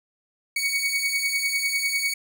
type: beating tone pair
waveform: sawtooth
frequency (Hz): 2230 / 2240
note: C#7 / C#7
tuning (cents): +10 / +18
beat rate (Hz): 10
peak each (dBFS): -24 / -21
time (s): 0.56-2.14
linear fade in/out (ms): 5
effects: none